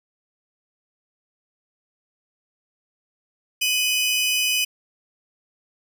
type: tone pair together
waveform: sawtooth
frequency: 2504 / 2981 Hz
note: D#7 / F#7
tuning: +10 / +12 cents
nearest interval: minor third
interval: 302 cents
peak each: -19 dBFS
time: 3.61-4.65 s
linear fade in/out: 10 ms
effects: none